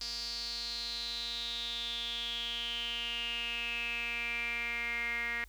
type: tone with band-pass filter sweep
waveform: sawtooth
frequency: 235.7 Hz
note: A#3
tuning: 19 cents sharp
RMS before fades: -37 dBFS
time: 0.01-5.44 s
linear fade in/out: 0 ms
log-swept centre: 4800 to 2000 Hz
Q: 9.5
effects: added 50 Hz sine -52 dBFS peak until 5.48 s + white hiss -65 dBFS RMS until 5.48 s